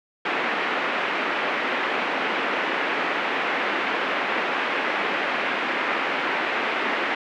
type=band-pass noise; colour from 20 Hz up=white; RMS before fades=-25 dBFS; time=0.25-7.15 s; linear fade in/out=5 ms; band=240 to 2400 Hz; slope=24 dB/octave; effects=none